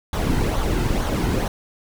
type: noise with flanger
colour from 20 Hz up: brown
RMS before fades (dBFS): -21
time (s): 0.13-1.48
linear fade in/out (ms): 2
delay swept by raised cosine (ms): 0.38 to 1.78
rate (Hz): 2.2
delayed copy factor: -0.5
effects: none